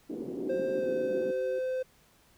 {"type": "band-pass noise", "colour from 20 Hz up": "pink", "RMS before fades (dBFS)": -37, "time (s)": [0.09, 1.32], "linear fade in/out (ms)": 20, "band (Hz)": [240, 400], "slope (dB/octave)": 24}
{"type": "tone", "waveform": "sine", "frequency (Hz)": 379.4, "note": "F#4", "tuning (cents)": 43, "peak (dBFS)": -35, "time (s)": [0.4, 1.59], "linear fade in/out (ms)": 5}
{"type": "tone with pitch glide", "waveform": "triangle", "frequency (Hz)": [527, 515.3], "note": ["C5", "C5"], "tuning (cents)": [12, -27], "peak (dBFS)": -27, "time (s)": [0.49, 1.83], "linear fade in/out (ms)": 10, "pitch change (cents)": -39, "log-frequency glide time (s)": [0.74, 0.9]}
{"effects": ["pink hiss -63 dBFS RMS until 2.37 s"]}